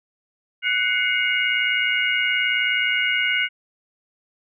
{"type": "tone cluster", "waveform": "sine", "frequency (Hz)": [1488, 2109, 2228, 2861], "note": ["F#6", "C7", "C#7", "F7"], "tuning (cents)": [9, 13, 8, 41], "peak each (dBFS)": -24, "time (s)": [0.62, 3.49], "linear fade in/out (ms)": 50, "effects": []}